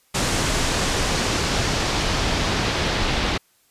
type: noise with low-pass filter sweep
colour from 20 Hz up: pink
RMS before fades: -22 dBFS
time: 0.14-3.38 s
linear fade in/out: 10 ms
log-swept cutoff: 8100 to 4000 Hz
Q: 1.1
effects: white hiss -61 dBFS RMS until 3.7 s + resampled to 32000 Hz